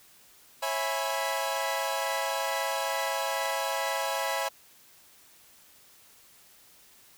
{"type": "chord", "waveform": "sawtooth", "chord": "C# minor seventh", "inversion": "none", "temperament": "equal with one note detuned", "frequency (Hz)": [545.8, 659.3, 830.6, 987.8], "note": ["C#5", "E5", "G#5", "B5"], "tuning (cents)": [-27, 0, 0, 0], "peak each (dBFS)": -30, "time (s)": [0.62, 4.49], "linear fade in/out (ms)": 10, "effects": ["white hiss -57 dBFS RMS until 7.17 s"]}